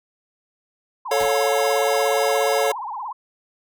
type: tone with vibrato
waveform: sine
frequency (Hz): 932.3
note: A#5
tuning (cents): 0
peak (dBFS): -27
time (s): 1.05-3.13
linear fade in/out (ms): 10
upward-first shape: triangle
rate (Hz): 17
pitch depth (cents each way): 270
type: chord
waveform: square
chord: A augmented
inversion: none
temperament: equal with one note detuned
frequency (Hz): 440 / 554.4 / 712.3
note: A4 / C#5 / E#5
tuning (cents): 0 / 0 / +34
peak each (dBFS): -23 / -22 / -24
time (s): 1.11-2.72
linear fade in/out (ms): 5
type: noise with exponential decay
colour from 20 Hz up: pink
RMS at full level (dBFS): -28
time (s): 1.2-1.37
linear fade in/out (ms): 2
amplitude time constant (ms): 36
effects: none